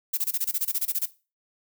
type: noise bursts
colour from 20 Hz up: violet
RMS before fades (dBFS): -25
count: 14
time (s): 0.13-1.059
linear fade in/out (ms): 10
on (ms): 45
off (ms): 23
effects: noise-tail reverb RT60 0.3 s tail -17 dB re dry